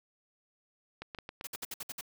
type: clicks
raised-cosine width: 0.3 ms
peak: -25 dBFS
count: 7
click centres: 1.02 / 1.148 / 1.187 / 1.291 / 1.411 / 1.55 / 1.633 s
type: noise bursts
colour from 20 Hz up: white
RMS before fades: -40 dBFS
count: 7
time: 1.44-2.011 s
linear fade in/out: 5 ms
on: 31 ms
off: 59 ms
effects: none

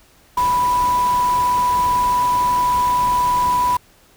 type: tone in noise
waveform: sine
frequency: 987.8 Hz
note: B5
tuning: in tune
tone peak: -14 dBFS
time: 0.37-3.77 s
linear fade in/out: 5 ms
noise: pink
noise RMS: -30 dBFS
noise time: 0.37-3.77 s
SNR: +13 dB
effects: pink hiss -52 dBFS RMS until 4.16 s

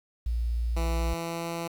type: tone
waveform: sine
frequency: 58.27 Hz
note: A#1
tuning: in tune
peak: -25 dBFS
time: 0.26-1.14 s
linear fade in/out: 5 ms
type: tone with pitch glide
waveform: 10% pulse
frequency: 165.8 to 168.21 Hz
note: E3 to E3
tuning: +10 to +35 cents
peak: -23 dBFS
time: 0.76-1.68 s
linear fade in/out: 10 ms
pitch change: +25 cents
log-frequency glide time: 0.89-1.48 s
effects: 9-bit

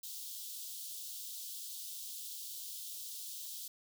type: high-pass noise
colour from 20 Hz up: white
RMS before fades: -45 dBFS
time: 0.03-3.68 s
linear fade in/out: 5 ms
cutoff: 3200 Hz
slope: 48 dB/octave
effects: none

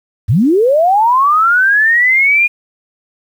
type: linear sweep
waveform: sine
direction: up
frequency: 82.41 to 2450 Hz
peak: -7 dBFS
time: 0.28-2.48 s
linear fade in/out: 20 ms
effects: 7-bit

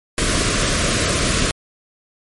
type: band-stop noise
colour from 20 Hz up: pink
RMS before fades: -18 dBFS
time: 0.18-1.51 s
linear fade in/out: 0 ms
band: 700 to 1000 Hz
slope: 96 dB/octave
effects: MP3 48 kbps

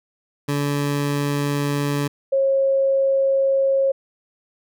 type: tone pair in turn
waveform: 20% pulse / sine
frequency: 143.6 / 542.2 Hz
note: D3 / C#5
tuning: -39 / -38 cents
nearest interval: octave + major seventh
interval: 2301 cents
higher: second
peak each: -15 dBFS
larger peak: neither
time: 0.48-2.08 / 2.32-3.92 s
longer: neither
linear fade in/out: 10 ms
effects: none

